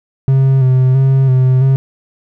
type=tone with vibrato; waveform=triangle; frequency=131.6 Hz; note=C3; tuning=10 cents sharp; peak=-5 dBFS; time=0.28-1.76 s; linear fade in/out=0 ms; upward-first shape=square; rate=1.5 Hz; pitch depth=33 cents each way; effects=none